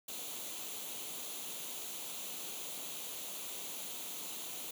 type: noise with comb filter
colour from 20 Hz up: white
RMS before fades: -43 dBFS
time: 0.08-4.71 s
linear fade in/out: 5 ms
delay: 0.29 ms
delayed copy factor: +0.6
effects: high-pass 200 Hz 12 dB/octave